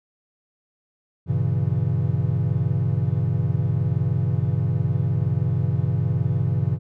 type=chord; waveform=triangle; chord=G diminished seventh; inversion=none; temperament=equal with one note detuned; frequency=98 / 119.4 / 138.59 / 164.81 Hz; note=G2 / Bb2 / Db3 / Fb3; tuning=0 / +42 / 0 / 0 cents; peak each=-23 / -22 / -22 / -25 dBFS; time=1.26-6.79 s; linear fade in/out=50 ms; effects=none